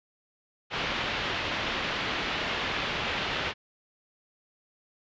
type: low-pass noise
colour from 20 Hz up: white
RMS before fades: -31 dBFS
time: 0.7-3.54 s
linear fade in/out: 50 ms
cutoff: 3400 Hz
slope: 24 dB/octave
effects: resampled to 16000 Hz